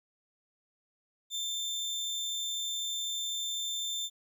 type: tone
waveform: 30% pulse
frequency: 3564 Hz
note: A7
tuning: 22 cents sharp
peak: -30 dBFS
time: 1.3-4.1 s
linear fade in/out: 50 ms
effects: 12-bit